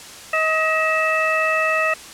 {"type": "harmonic tone with a mistuned harmonic", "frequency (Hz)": 634, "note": "D#5", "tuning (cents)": 32, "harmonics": [1, 2, 3, 4], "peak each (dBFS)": [-22, -22, -22, -22], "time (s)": [0.33, 1.94], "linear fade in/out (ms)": 5, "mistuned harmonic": 4, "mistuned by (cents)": 61, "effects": ["white hiss -38 dBFS RMS until 2.13 s", "low-pass 9000 Hz 12 dB/octave"]}